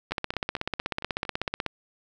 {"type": "two click trains", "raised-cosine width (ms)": 0.3, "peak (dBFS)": [-11, -23], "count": [26, 7], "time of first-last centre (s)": [[0.12, 1.663], [0.11, 1.48]], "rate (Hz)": [16.2, 4.38], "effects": []}